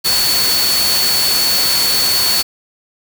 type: tone in noise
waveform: sine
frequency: 4435 Hz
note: C#8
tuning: in tune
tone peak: -14 dBFS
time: 0.04-2.43 s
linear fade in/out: 20 ms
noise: white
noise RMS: -17 dBFS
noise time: 0.04-2.43 s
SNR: 0 dB
effects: none